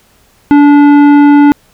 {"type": "tone with tanh clipping", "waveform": "sine", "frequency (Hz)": 289.2, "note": "D4", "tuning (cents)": -27, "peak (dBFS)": -3, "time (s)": [0.51, 1.52], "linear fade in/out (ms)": 0, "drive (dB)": 13, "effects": ["pink hiss -48 dBFS RMS until 1.73 s"]}